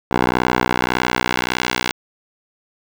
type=tone with band-pass filter sweep; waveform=10% pulse; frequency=61.74 Hz; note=B1; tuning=in tune; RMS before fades=-19 dBFS; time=0.11-1.92 s; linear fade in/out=5 ms; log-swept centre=860 to 3100 Hz; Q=0.7; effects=none